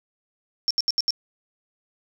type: tone bursts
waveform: sine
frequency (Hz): 5450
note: F8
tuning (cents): -43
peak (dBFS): -18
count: 5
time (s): 0.68-1.106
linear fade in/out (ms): 0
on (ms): 26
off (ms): 74
effects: none